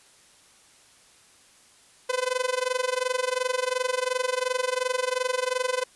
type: tone with amplitude modulation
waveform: sawtooth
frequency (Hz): 507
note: B4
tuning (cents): +45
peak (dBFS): -17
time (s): 2.09-5.84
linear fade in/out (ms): 10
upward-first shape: sine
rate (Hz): 22.8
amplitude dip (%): 90
effects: white hiss -56 dBFS RMS until 5.95 s + resampled to 24000 Hz